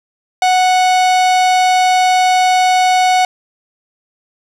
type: tone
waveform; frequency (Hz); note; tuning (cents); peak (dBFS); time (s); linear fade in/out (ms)
45% pulse; 738; F#5; -5; -9; 0.42-3.25; 2
effects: low-pass 7000 Hz 12 dB/octave + 7-bit